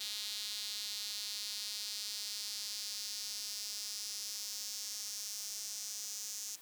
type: tone with high-pass filter sweep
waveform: sawtooth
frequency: 207.7 Hz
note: G#3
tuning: in tune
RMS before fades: -42 dBFS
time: 0-6.56 s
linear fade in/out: 10 ms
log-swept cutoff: 4000 to 6100 Hz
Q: 3.1
effects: white hiss -57 dBFS RMS until 6.61 s + high-pass 100 Hz 12 dB/octave